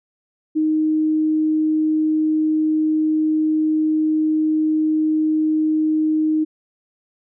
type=tone; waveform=sine; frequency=311.1 Hz; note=D#4; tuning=in tune; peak=-15 dBFS; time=0.55-6.45 s; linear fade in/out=20 ms; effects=none